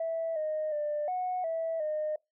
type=tone with pitch steps; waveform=sine; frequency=656 / 618 / 595 / 733 / 654 / 612 Hz; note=E5 / D#5 / D5 / F#5 / E5 / D#5; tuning=-9 / -12 / +22 / -16 / -14 / -29 cents; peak=-28 dBFS; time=0-2.16 s; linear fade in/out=5 ms; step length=360 ms; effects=noise-tail reverb RT60 0.2 s tail -25 dB re dry + tanh soft clip ceiling -25 dBFS